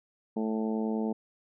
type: harmonic tone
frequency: 110 Hz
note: A2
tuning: in tune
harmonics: 2 / 3 / 4 / 5 / 6 / 7 / 8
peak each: -29 / -37 / -35 / -43 / -43 / -44 / -44 dBFS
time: 0.36-1.13 s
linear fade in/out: 10 ms
effects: none